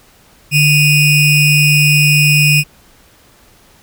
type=ring-modulated tone; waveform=square; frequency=1318.5 Hz; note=E6; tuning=in tune; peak=-5 dBFS; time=0.51-2.64 s; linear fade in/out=50 ms; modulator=1170 Hz; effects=pink hiss -47 dBFS RMS until 3.82 s